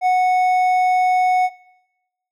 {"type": "tone with hard clipping", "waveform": "sine", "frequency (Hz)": 736, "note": "F#5", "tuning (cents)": -9, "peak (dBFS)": -14, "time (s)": [0.01, 1.5], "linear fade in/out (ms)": 50, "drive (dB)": 5, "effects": ["noise-tail reverb RT60 1.0 s tail -22 dB re dry"]}